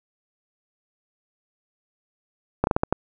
slowing click train, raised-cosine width 1 ms, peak -5 dBFS, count 6, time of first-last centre 2.64-2.926 s, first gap 31 ms, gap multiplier 1.31, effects none

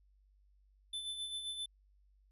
square tone with tremolo, 3519 Hz, A7, in tune, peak -38 dBFS, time 0.93-1.66 s, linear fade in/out 5 ms, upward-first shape sine, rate 7.6 Hz, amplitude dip 50%, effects added 49 Hz sine -65 dBFS peak until 2.31 s + resampled to 32000 Hz

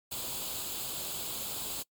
white noise with comb filter, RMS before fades -37 dBFS, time 0.11-1.83 s, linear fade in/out 10 ms, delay 0.26 ms, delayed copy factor +0.7, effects noise-tail reverb RT60 0.1 s tail -24 dB re dry + MP3 96 kbps

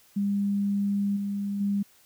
sine tone with level steps, 201 Hz, G3, 44 cents sharp, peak -23 / -27 / -23 dBFS, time 0.16-1.83 s, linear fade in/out 10 ms, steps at 1.16 / 1.6 s, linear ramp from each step 10 ms, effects white hiss -59 dBFS RMS until 2.05 s

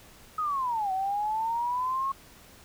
sine linear two-way sweep, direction down then up, 1278 to 748 to 1096 Hz, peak -26 dBFS, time 0.38-2.12 s, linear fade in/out 5 ms, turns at 0.92 s, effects pink hiss -53 dBFS RMS until 2.64 s

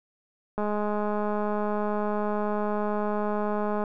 click train, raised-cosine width 1 ms, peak -16 dBFS, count 682, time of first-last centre 0.58-3.838 s, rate 209 Hz, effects none

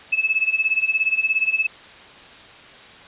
sine tone with tremolo, 2602 Hz, E7, 23 cents flat, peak -14 dBFS, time 0.12-1.67 s, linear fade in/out 10 ms, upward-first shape sine, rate 17 Hz, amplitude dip 85%, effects white hiss -43 dBFS RMS until 3.07 s + resampled to 8000 Hz

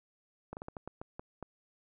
slowing click train, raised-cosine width 1 ms, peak -27 dBFS, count 9, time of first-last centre 0.53-1.427 s, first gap 39 ms, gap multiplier 1.29, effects none

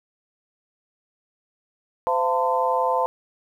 harmonic tone with a mistuned harmonic, 171 Hz, F3, 36 cents flat, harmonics 3 / 4 / 5 / 6, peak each -24 / -26 / -23 / -25 dBFS, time 2.07-3.06 s, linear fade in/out 0 ms, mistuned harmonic 5, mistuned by +79 cents, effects 9-bit

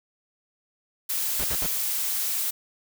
blue noise, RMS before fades -27 dBFS, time 1.09-2.51 s, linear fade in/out 10 ms
pink noise bursts, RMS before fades -32 dBFS, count 3, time 1.39-1.668 s, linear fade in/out 5 ms, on 52 ms, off 61 ms
effects none

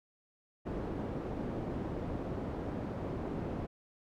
white low-pass noise, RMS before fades -38 dBFS, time 0.65-3.67 s, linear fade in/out 20 ms, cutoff 400 Hz, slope 12 dB/octave, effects none

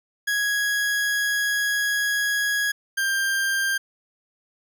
40% pulse tone pair in turn, 1661.2 / 1588.9 Hz, G#6 / G6, 0 / +23 cents, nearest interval minor second, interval 77 cents, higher first, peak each -20 dBFS, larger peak neither, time 0.27-2.72 / 2.97-3.78 s, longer first, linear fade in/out 10 ms, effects none

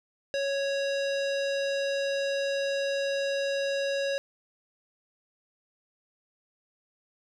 square tone with low-pass filter, 554 Hz, C#5, 1 cent flat, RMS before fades -29 dBFS, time 0.34-4.18 s, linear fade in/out 0 ms, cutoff 4900 Hz, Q 1.6, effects none

